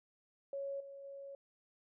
sine tone with level steps, 554.4 Hz, C#5, in tune, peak -38 / -48 / -46 dBFS, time 0.53-1.35 s, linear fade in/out 2 ms, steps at 0.8 / 1.04 s, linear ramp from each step 5 ms, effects none

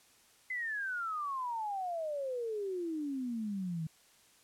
sine exponential sweep, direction down, 2059 to 155.3 Hz, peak -34 dBFS, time 0.5-3.87 s, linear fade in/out 5 ms, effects white hiss -64 dBFS RMS until 4.43 s + low-pass 11000 Hz 12 dB/octave

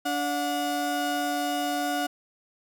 35% pulse tone pair together, 290 / 724.5 Hz, D4 / F#5, -22 / -37 cents, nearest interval octave + major third, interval 1585 cents, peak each -28 / -26 dBFS, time 0.05-2.07 s, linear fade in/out 10 ms, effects none

